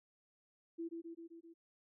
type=tone with echo; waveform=sine; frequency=333.2 Hz; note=E4; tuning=19 cents sharp; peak=-39 dBFS; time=0.78-0.89 s; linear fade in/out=20 ms; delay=130 ms; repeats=5; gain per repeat=-3 dB; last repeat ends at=1.54 s; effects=none